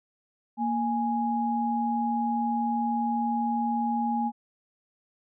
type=tone pair together; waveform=sine; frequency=233.1 / 830.6 Hz; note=A#3 / G#5; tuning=0 / 0 cents; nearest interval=octave + minor seventh; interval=2200 cents; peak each=-27 dBFS; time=0.57-4.32 s; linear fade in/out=50 ms; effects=none